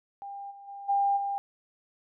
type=tone with level steps; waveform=sine; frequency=799 Hz; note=G5; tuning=33 cents sharp; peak=-37 / -45 / -39 / -22 / -28 dBFS; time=0.22-1.38 s; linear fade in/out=0 ms; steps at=0.5 / 0.67 / 0.88 / 1.16 s; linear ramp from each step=20 ms; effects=none